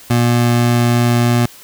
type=tone; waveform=25% pulse; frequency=119.8 Hz; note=A#2; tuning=48 cents sharp; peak=-7 dBFS; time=0.1-1.46 s; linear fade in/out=5 ms; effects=white hiss -40 dBFS RMS until 1.63 s